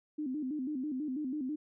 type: tone with vibrato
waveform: sine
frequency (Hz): 279.4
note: C#4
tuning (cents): +14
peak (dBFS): -33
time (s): 0.18-1.56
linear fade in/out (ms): 10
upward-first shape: square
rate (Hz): 6.1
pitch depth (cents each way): 140
effects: none